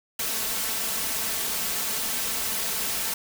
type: noise with comb filter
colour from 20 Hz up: white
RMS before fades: -28 dBFS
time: 0.19-3.14 s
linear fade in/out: 5 ms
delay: 4.5 ms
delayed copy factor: +0.55
effects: none